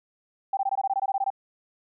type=tone bursts; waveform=sine; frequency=783 Hz; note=G5; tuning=2 cents flat; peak=-22 dBFS; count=13; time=0.53-1.303 s; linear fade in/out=5 ms; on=41 ms; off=20 ms; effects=none